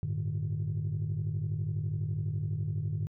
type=chord; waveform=sine; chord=G suspended second; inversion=none; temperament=equal with one note detuned; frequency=98 / 110 / 150.35 Hz; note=G2 / A2 / D3; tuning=0 / 0 / +41 cents; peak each=-33 / -33 / -32 dBFS; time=0.03-3.07 s; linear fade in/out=0 ms; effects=tanh soft clip ceiling -25 dBFS